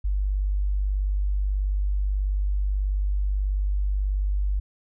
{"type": "tone", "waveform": "sine", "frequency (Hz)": 49.2, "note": "G1", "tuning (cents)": 7, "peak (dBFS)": -21, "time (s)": [0.04, 4.6], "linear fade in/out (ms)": 10, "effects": []}